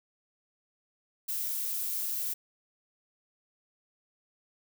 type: noise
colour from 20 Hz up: violet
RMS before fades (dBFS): -33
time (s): 1.28-2.34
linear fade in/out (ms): 10
effects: none